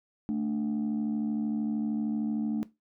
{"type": "tone pair together", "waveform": "sine", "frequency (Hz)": [220, 293.1], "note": ["A3", "D4"], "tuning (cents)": [0, -3], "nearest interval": "perfect fourth", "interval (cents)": 497, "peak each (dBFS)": [-27, -30], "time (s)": [0.29, 2.63], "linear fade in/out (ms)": 0, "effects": ["noise-tail reverb RT60 0.2 s tail -19 dB re dry", "tanh soft clip ceiling -24 dBFS"]}